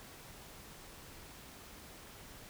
silence, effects pink hiss -53 dBFS RMS until 2.49 s

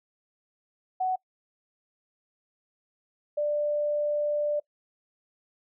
sine tone pair in turn, 745 / 591.3 Hz, F#5 / D5, +12 / +12 cents, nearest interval major third, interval 400 cents, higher first, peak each -24 dBFS, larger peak neither, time 1-1.16 / 3.37-4.6 s, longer second, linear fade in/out 10 ms, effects noise-tail reverb RT60 0.1 s tail -24 dB re dry

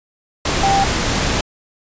sine tone in noise, 787 Hz, G5, 7 cents sharp, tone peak -13 dBFS, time 0.63-0.84 s, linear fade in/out 5 ms, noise pink, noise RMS -18 dBFS, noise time 0.45-1.41 s, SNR +2 dB, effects resampled to 16000 Hz

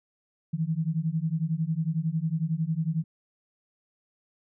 sine beating tone pair, 155.56 / 166.56 Hz, D#3 / E3, 0 / +18 cents, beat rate 11 Hz, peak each -28 dBFS, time 0.53-3.04 s, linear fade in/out 10 ms, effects none

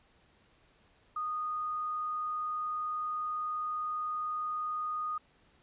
sine tone, 1235 Hz, D#6, 13 cents flat, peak -32 dBFS, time 1.16-5.18 s, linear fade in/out 5 ms, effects pink hiss -66 dBFS RMS until 5.62 s + resampled to 8000 Hz

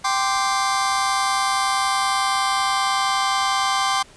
sawtooth chord, G suspended fourth, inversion none, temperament just, 784 / 1045.3 / 1176 Hz, G5 / C6 / D6, 0 / -2 / +2 cents, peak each -19 dBFS, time 0.04-4.03 s, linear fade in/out 10 ms, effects pink hiss -48 dBFS RMS until 4.16 s + resampled to 22050 Hz

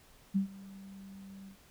sine tone with ADSR envelope, 194.9 Hz, G3, 10 cents flat, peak -24 dBFS, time 0.34-1.57 s, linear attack 22 ms, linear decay 110 ms, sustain -22 dB, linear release 92 ms, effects pink hiss -61 dBFS RMS until 1.7 s

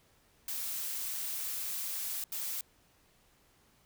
blue noise bursts at uneven times, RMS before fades -37 dBFS, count 2, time 0.48-2.24 / 2.32-2.61 s, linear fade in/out 2 ms, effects pink hiss -67 dBFS RMS until 3.85 s

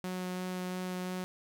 sawtooth tone with vibrato, 182.9 Hz, F#3, 20 cents flat, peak -31 dBFS, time 0.04-1.24 s, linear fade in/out 0 ms, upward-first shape sine, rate 2.9 Hz, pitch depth 8 cents each way, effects 12-bit

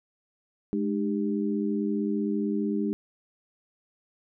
sine tone cluster, 209.5 / 304.9 / 395.9 Hz, G#3 / D#4 / G4, +15 / -35 / +17 cents, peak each -27 / -30 / -32 dBFS, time 0.73-2.93 s, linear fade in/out 0 ms, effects none

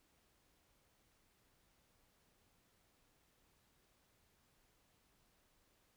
silence, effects pink hiss -75 dBFS RMS until 5.96 s

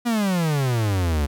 45% pulse exponential sweep, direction down, 244.4 to 69.3 Hz, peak -19 dBFS, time 0.05-1.27 s, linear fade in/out 20 ms, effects none

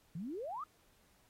sine exponential sweep, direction up, 151.1 to 1309 Hz, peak -39 dBFS, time 0.15-0.64 s, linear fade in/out 5 ms, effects pink hiss -70 dBFS RMS until 1.29 s + AAC 48 kbps

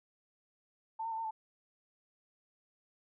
sine tone with pitch steps, 891 / 912 / 886 / 908 / 878 Hz, A5 / A#5 / A5 / A#5 / A5, +22 / -38 / +12 / -46 / -4 cents, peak -35 dBFS, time 0.99-1.31 s, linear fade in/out 10 ms, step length 64 ms, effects none

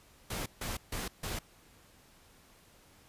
pink noise bursts, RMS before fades -37 dBFS, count 4, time 0.3-1.39 s, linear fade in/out 5 ms, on 160 ms, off 150 ms, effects pink hiss -61 dBFS RMS until 3.08 s + resampled to 32000 Hz

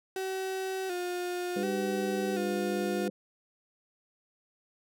35% pulse tone with vibrato, 368 Hz, F#4, 9 cents flat, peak -30 dBFS, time 0.16-3.08 s, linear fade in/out 2 ms, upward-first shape square, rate 0.68 Hz, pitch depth 55 cents each way
harmonic tone, 100 Hz, G2, 35 cents sharp, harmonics 2 / 3 / 4 / 5, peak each -33 / -39 / -39 / -36 dBFS, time 1.56-3.1 s, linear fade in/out 5 ms
effects none

